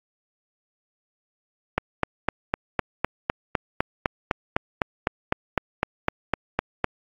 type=click train; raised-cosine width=0.5 ms; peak=-5 dBFS; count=21; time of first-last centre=1.78-6.843 s; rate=3.95 Hz; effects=AAC 48 kbps